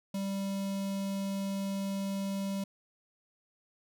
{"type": "tone with notch filter", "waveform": "square", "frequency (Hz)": 196, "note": "G3", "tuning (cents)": 0, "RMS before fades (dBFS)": -34, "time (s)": [0.14, 2.64], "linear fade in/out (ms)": 5, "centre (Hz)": 1600, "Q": 1.1, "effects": []}